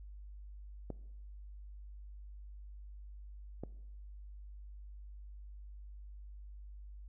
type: clicks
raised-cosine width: 2 ms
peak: -27 dBFS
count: 2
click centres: 0.903 / 3.636 s
effects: noise-tail reverb RT60 0.9 s tail -20 dB re dry + added 50 Hz sine -47 dBFS peak until 7.08 s